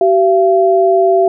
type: tone pair together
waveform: sine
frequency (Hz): 382.9 / 680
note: G4 / F5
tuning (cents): -41 / -46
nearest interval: minor seventh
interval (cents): 995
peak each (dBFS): -10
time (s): 0.01-1.28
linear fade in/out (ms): 2
effects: none